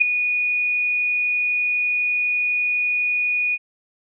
sine tone with ADSR envelope, 2462 Hz, D#7, 19 cents flat, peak -8 dBFS, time 0-3.58 s, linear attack 18 ms, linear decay 5 ms, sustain -10 dB, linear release 41 ms, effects none

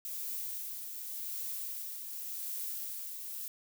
violet noise with tremolo, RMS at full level -38 dBFS, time 0.05-3.48 s, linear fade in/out 0 ms, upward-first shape triangle, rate 0.88 Hz, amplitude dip 45%, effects none

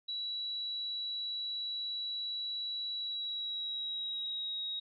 sine tone with pitch glide, 3919 to 3792 Hz, B7 to A#7, -14 to +29 cents, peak -35 dBFS, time 0.08-4.8 s, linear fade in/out 10 ms, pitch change -57 cents, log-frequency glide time 2.93-4.63 s, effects none

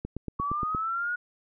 click train, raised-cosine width 3 ms, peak -20 dBFS, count 7, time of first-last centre 0.05-0.748 s, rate 8.59 Hz
sine linear sweep, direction up, 1114 to 1461 Hz, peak -27 dBFS, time 0.39-1.16 s, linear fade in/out 10 ms
effects none

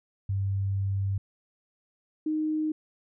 sine tone pair in turn, 98 / 309.7 Hz, G2 / D#4, 0 / -8 cents, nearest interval octave + minor sixth, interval 1992 cents, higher second, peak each -25 dBFS, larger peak neither, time 0.29-1.18 / 2.26-2.72 s, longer first, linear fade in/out 5 ms, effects none

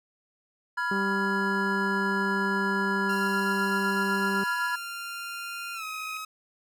triangle chord, F diminished, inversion second, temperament equal with one note detuned, 987.8 / 1396.9 / 1676.6 Hz, Cb6 / F6 / Ab6, 0 / 0 / +16 cents, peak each -29 dBFS, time 0.77-4.76 s, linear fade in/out 10 ms
harmonic tone, 195.9 Hz, G3, 1 cent flat, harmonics 1 / 2 / 3 / 4 / 5 / 6 / 7, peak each -29 / -32 / -48 / -46 / -51 / -48 / -55 dBFS, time 0.91-4.44 s, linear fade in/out 5 ms
sine tone with exponential growth, 2493 Hz, D#7, 3 cents sharp, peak -35 dBFS, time 2.99-6.17 s, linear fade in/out 1 ms, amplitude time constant 690 ms
sawtooth tone with pitch glide, 1389 to 1273.7 Hz, F6 to D#6, -10 to +40 cents, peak -31 dBFS, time 3.09-6.25 s, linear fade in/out 5 ms, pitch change -150 cents, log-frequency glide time 5.74-5.84 s
effects none

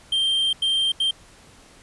triangle tone bursts at uneven times, 3163 Hz, G7, 15 cents sharp, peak -17 dBFS, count 3, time 0.12-0.53 / 0.62-0.92 / 1-1.11 s, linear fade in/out 5 ms, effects pink hiss -50 dBFS RMS until 1.82 s + resampled to 24000 Hz

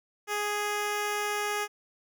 10% pulse tone, 415.3 Hz, G#4, in tune, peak -20 dBFS, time 0.27-1.68 s, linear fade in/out 50 ms, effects none

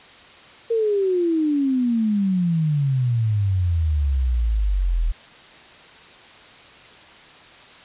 sine exponential sweep, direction down, 466.2 to 38.89 Hz, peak -17 dBFS, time 0.7-5.12 s, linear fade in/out 10 ms, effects white hiss -45 dBFS RMS until 7.84 s + resampled to 8000 Hz

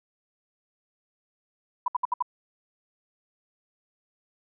sine tone bursts, 987.8 Hz, B5, in tune, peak -21 dBFS, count 5, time 1.86-2.225 s, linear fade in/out 5 ms, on 21 ms, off 65 ms, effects none

